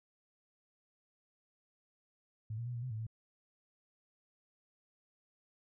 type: tone with pitch steps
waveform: sine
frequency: 108.8 / 117.6 / 122.5 / 118.3 / 128 / 109.2 / 112 Hz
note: A2 / A#2 / B2 / A#2 / C3 / A2 / A2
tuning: -19 / +16 / -14 / +26 / -38 / -13 / +31 cents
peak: -37 dBFS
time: 2.5-3.067 s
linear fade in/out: 5 ms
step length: 81 ms
effects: none